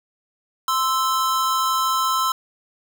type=tone pair together; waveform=square; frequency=1042 / 1316.4 Hz; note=C6 / E6; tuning=-7 / -3 cents; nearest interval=major third; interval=404 cents; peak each=-22 dBFS; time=0.68-2.32 s; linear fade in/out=2 ms; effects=none